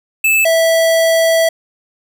square tone pair in turn, 2624 / 656 Hz, E7 / E5, -9 / -9 cents, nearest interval 2 octaves, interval 2400 cents, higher first, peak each -10 dBFS, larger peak neither, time 0.24-0.45 / 0.45-1.49 s, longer second, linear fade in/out 5 ms, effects none

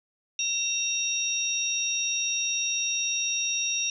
sine tone cluster, 2724 / 3742 / 5660 Hz, F7 / A#7 / F8, -44 / +6 / +22 cents, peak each -30 / -31 / -28 dBFS, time 0.39-3.9 s, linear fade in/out 2 ms, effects none

